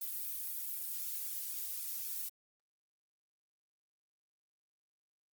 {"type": "noise with flanger", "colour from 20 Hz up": "violet", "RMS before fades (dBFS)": -40, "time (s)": [0.01, 2.29], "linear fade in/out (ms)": 5, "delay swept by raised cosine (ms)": [1, 2.1], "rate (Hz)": 3.9, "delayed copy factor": -0.7, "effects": ["Opus 32 kbps"]}